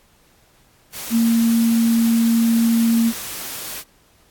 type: tone in noise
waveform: sine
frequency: 230 Hz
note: A#3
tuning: 23 cents flat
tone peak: -13 dBFS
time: 1.1-3.13 s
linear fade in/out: 50 ms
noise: white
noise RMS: -30 dBFS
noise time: 0.92-3.84 s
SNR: +14 dB
effects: pink hiss -56 dBFS RMS until 4.3 s + AAC 64 kbps